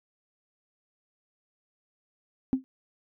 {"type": "tone with exponential decay", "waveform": "sine", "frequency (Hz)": 261.9, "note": "C4", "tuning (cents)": 2, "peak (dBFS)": -16, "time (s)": [2.53, 2.64], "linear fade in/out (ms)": 0, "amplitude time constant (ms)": 22, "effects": ["tanh soft clip ceiling -15 dBFS"]}